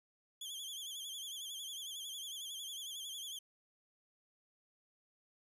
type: tone with vibrato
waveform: sawtooth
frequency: 3283 Hz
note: G#7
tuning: 21 cents flat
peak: -40 dBFS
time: 0.41-3.39 s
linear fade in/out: 5 ms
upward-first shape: sine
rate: 11 Hz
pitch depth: 94 cents each way
effects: resampled to 32000 Hz + 12-bit